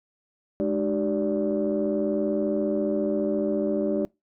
sine tone cluster, 210 / 304.7 / 385.1 / 581 Hz, G#3 / D#4 / G4 / D5, +19 / -36 / -31 / -19 cents, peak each -27 dBFS, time 0.6-4.05 s, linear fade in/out 0 ms, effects noise-tail reverb RT60 0.2 s tail -24 dB re dry + tanh soft clip ceiling -15 dBFS

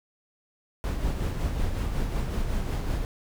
brown noise with tremolo, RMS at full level -26 dBFS, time 0.84-3.05 s, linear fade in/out 0 ms, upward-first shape sine, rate 5.4 Hz, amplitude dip 40%, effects none

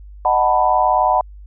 sine chord, B dominant seventh, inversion first, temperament just, 617.4 / 740.8 / 889 / 987.8 Hz, D#5 / F#5 / A5 / B5, -14 / +2 / +18 / 0 cents, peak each -20 / -16 / -19 / -17 dBFS, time 0.25-1.21 s, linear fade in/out 2 ms, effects added 50 Hz sine -35 dBFS peak until 1.46 s

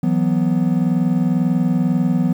triangle chord, E suspended second, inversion none, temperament equal, 164.81 / 185 / 246.9 Hz, E3 / F#3 / B3, 0 / 0 / 0 cents, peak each -17 dBFS, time 0.03-2.33 s, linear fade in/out 5 ms, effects 8-bit

